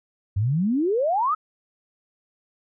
sine exponential sweep, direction up, 92.5 to 1318.5 Hz, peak -19 dBFS, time 0.36-1.35 s, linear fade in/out 10 ms, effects none

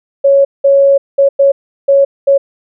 sine tone bursts at uneven times, 554.4 Hz, C#5, in tune, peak -4 dBFS, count 6, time 0.24-0.45 / 0.64-0.98 / 1.18-1.29 / 1.39-1.52 / 1.88-2.05 / 2.27-2.38 s, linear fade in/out 10 ms, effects none

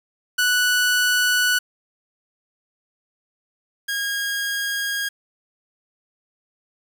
sawtooth tone pair in turn, 1480 / 1632 Hz, F#6 / G#6, 0 / -31 cents, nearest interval major second, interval 169 cents, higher second, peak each -13 / -19 dBFS, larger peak first, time 0.38-1.59 / 3.88-5.09 s, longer neither, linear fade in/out 10 ms, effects 8-bit

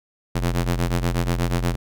sawtooth ring-modulated tone, 87.31 Hz, F2, in tune, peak -13 dBFS, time 0.35-1.76 s, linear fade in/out 10 ms, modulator 39.5 Hz, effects none

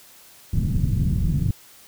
white low-pass noise, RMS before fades -21 dBFS, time 0.53-1.51 s, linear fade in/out 2 ms, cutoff 170 Hz, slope 24 dB/octave, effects white hiss -49 dBFS RMS until 1.87 s

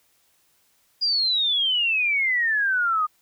sine exponential sweep, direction down, 4900 to 1213 Hz, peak -19 dBFS, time 1.01-3.07 s, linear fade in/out 20 ms, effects white hiss -64 dBFS RMS until 3.21 s

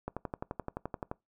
click train, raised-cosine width 1 ms, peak -21 dBFS, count 13, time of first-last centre 0.08-1.114 s, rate 11.6 Hz, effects noise-tail reverb RT60 0.2 s tail -23 dB re dry

